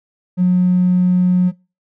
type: tone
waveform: triangle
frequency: 180.9 Hz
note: F#3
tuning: 39 cents flat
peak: -6 dBFS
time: 0.37-1.52 s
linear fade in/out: 50 ms
effects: noise-tail reverb RT60 0.3 s tail -25 dB re dry + tanh soft clip ceiling -8 dBFS